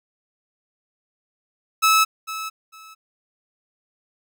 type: tone with echo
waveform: sawtooth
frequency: 1300 Hz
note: E6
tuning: 24 cents flat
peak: -10 dBFS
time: 1.82-2.05 s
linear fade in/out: 20 ms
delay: 450 ms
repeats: 2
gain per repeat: -14 dB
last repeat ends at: 2.95 s
effects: none